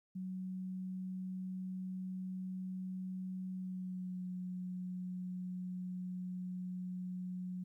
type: tone with pitch glide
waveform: sine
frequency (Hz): 186 to 182.17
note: F#3 to F#3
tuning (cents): +9 to -27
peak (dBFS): -39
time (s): 0.15-7.64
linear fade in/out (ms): 10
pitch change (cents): -36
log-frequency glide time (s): 3.52-4.27
effects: 13-bit